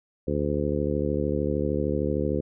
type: harmonic tone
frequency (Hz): 73.2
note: D2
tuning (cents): -5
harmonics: 1 / 2 / 3 / 4 / 5 / 6 / 7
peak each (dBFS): -31 / -31 / -31 / -31 / -31 / -31 / -31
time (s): 0.27-2.41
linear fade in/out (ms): 10
effects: none